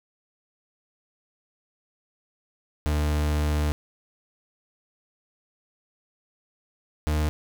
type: tone pair in turn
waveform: 40% pulse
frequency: 75 / 76.09 Hz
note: D2 / D#2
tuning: +37 / -38 cents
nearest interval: unison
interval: 25 cents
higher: second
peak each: -21 / -21 dBFS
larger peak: neither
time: 2.86-3.72 / 7.07-7.29 s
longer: first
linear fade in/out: 0 ms
effects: none